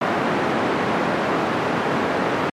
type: band-pass noise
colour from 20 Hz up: pink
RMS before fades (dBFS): -21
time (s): 0.01-2.5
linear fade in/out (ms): 5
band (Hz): 200 to 1600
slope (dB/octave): 12
effects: high-pass 100 Hz 12 dB/octave + MP3 64 kbps